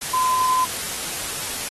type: tone in noise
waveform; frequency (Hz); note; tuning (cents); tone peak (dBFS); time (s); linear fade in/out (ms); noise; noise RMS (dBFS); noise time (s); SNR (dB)
sine; 1021; C6; -43; -17; 0.13-0.65; 10; white; -28; 0.01-1.69; +8
effects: AAC 32 kbps